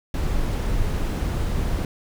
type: noise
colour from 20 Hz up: brown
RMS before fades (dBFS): -23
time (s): 0.14-1.85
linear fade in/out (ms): 2
effects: none